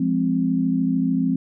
sine chord, F minor, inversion none, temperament equal, 174.61 / 207.7 / 261.6 Hz, F3 / Ab3 / C4, 0 / 0 / 0 cents, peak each -23 / -25 / -20 dBFS, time 0-1.36 s, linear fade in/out 5 ms, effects none

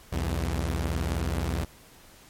sawtooth beating tone pair, 64.5 / 83.5 Hz, C2 / E2, -24 / +23 cents, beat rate 19 Hz, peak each -25 dBFS, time 0.12-1.65 s, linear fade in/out 10 ms, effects pink hiss -53 dBFS RMS until 2.29 s + MP3 64 kbps

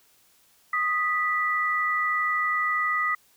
sine tone pair together, 1244.5 / 1966.1 Hz, D#6 / B6, 0 / -8 cents, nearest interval minor sixth, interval 792 cents, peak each -25 dBFS, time 0.73-3.15 s, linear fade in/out 5 ms, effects white hiss -61 dBFS RMS until 3.36 s

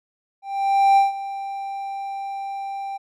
triangle tone with ADSR envelope, 788 Hz, G5, 9 cents sharp, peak -9 dBFS, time 0.42-2.98 s, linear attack 550 ms, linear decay 150 ms, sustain -16 dB, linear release 18 ms, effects none

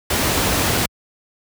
pink noise, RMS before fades -18 dBFS, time 0.1-0.86 s, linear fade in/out 5 ms, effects high-pass 60 Hz 12 dB/octave

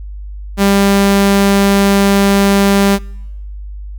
sawtooth tone, 198.5 Hz, G3, 22 cents sharp, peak -4 dBFS, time 0.57-2.99 s, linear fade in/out 50 ms, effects noise-tail reverb RT60 1.0 s tail -26 dB re dry + added 50 Hz sine -24 dBFS peak until 3.98 s

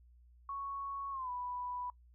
sine tone with pitch glide, 1108.7 to 987.7 Hz, C#6 to B5, 0 to 0 cents, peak -38 dBFS, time 0.49-1.9 s, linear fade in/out 2 ms, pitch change -200 cents, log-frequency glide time 1.11-1.3 s, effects noise-tail reverb RT60 0.1 s tail -22 dB re dry + added 60 Hz sine -59 dBFS peak until 2.14 s

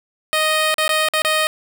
10% pulse tone with dropouts, 622.3 Hz, D#5, in tune, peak -7 dBFS, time 0.33-1.47 s, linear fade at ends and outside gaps 0 ms, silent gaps 0.742-0.782 / 0.879-0.892 / 1.086-1.136 / 1.22-1.248 s, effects none

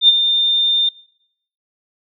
sine tone with ADSR envelope, 3610 Hz, A7, 44 cents sharp, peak -4 dBFS, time 0.01-0.89 s, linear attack 74 ms, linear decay 25 ms, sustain -9 dB, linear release 4 ms, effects noise-tail reverb RT60 0.7 s tail -21 dB re dry

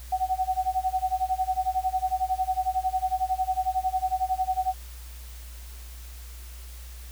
sine tone with tremolo, 750 Hz, F#5, 23 cents sharp, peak -20 dBFS, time 0.12-4.74 s, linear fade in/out 5 ms, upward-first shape sine, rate 11 Hz, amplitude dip 95%, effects added 60 Hz sine -39 dBFS peak until 7.11 s + white hiss -49 dBFS RMS until 7.11 s

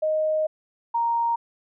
sine tone pair in turn, 622.3 / 932.4 Hz, D#5 / A#5, 0 / 0 cents, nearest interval perfect fifth, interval 700 cents, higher second, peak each -20 dBFS, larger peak neither, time 0.02-0.47 / 0.94-1.36 s, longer first, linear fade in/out 10 ms, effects none

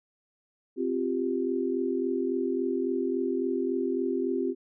sine chord, C suspended fourth, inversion none, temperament just, 261.6 / 348.8 / 392.4 Hz, C4 / F4 / G4, 0 / -2 / +2 cents, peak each -30 dBFS, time 0.76-4.55 s, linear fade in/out 50 ms, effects none

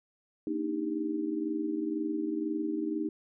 sine tone cluster, 231.8 / 289.6 / 311.6 / 397.7 Hz, A#3 / D4 / D#4 / G4, -10 / -24 / +3 / +25 cents, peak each -39 / -38 / -31 / -38 dBFS, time 0.47-3.09 s, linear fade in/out 2 ms, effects none

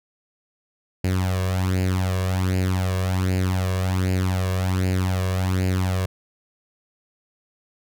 sawtooth tone with flanger, 92.9 Hz, F#2, 7 cents sharp, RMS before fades -22 dBFS, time 1.04-6.06 s, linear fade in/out 5 ms, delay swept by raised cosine 0.42 to 1.82 ms, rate 1.3 Hz, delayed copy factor +0.7, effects none

